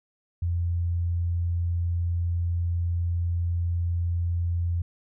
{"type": "tone", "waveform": "sine", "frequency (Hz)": 86.1, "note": "F2", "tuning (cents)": -24, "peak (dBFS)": -23, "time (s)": [0.42, 4.82], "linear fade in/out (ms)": 5, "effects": []}